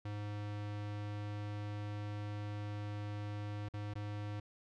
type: tone with dropouts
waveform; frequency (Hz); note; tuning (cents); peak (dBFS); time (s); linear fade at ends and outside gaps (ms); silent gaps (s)
square; 103.83; G#2; 0; -40; 0.05-4.4; 5; 3.687-3.737 / 3.938-3.954
effects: low-pass 4000 Hz 12 dB/octave